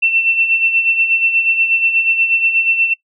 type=tone with tremolo; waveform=sine; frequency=2691 Hz; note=E7; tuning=35 cents sharp; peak=-9 dBFS; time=0.02-2.94 s; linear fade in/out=10 ms; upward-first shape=sine; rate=8.3 Hz; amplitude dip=60%; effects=noise-tail reverb RT60 0.1 s tail -21 dB re dry